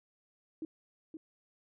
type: tone with echo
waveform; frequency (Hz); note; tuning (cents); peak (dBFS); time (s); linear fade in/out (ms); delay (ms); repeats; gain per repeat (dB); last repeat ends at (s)
sine; 318.6; D#4; +41; -36; 0.62-0.65; 2; 520; 1; -6; 1.17
effects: none